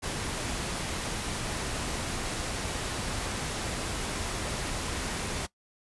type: noise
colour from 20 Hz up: pink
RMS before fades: -33 dBFS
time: 0.02-5.47 s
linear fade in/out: 20 ms
effects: noise-tail reverb RT60 0.1 s tail -19 dB re dry + resampled to 24000 Hz